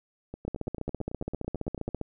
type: two click trains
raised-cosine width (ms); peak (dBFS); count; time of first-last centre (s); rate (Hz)
2; -18 / -24; 24 / 15; 0.48-2.013 / 0.34-1.889; 15 / 9.04
effects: none